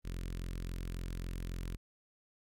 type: tone with notch filter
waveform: sawtooth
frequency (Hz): 43.65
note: F1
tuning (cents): 0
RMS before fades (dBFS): -40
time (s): 0.04-1.77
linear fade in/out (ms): 20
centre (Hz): 770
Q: 0.64
effects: AAC 48 kbps